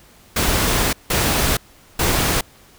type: noise bursts at uneven times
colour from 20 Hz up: pink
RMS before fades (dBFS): -18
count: 3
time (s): 0.36-0.93 / 1.1-1.57 / 1.99-2.41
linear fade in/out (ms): 5
effects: pink hiss -49 dBFS RMS until 2.78 s